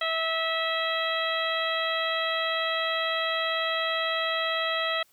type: harmonic tone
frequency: 651 Hz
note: E5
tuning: 22 cents flat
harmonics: 1 / 2 / 3 / 4 / 5 / 6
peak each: -31 / -31 / -31 / -36 / -32 / -35 dBFS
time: 0.01-5.03 s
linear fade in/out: 5 ms
effects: white hiss -63 dBFS RMS until 5.12 s